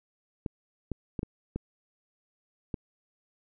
clicks, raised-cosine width 3 ms, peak -19 dBFS, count 6, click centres 0.462 / 0.917 / 1.192 / 1.231 / 1.56 / 2.742 s, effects none

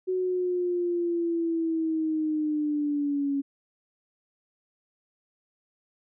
sine linear sweep, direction down, 372.1 to 277.2 Hz, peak -24 dBFS, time 0.07-3.42 s, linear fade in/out 20 ms, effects none

